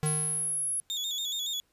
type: tone with exponential decay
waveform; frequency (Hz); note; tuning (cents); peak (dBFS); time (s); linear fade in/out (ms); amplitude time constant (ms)
square; 152.7; D#3; -32; -26; 0.03-0.82; 0; 170
type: tone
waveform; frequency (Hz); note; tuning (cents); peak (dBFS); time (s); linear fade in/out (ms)
sine; 10750; E9; +33; -28; 0.06-0.8; 0
type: tone with vibrato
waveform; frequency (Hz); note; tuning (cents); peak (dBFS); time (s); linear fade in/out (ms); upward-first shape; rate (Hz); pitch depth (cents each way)
35% pulse; 3520; A7; 0; -29; 0.9-1.6; 0; square; 7.1; 64
effects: pink hiss -71 dBFS RMS until 1.72 s + resampled to 32000 Hz